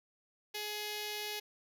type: tone with notch filter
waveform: 5% pulse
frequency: 419.9 Hz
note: G#4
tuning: 19 cents sharp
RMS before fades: -40 dBFS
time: 0.54-1.4 s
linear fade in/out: 10 ms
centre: 1300 Hz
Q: 1.5
effects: none